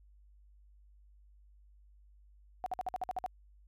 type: tone bursts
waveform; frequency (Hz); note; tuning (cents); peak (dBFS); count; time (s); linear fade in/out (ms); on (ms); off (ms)
sine; 742; F#5; +5; -32; 9; 2.64-3.262; 0; 22; 53
effects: added 50 Hz sine -58 dBFS peak until 3.67 s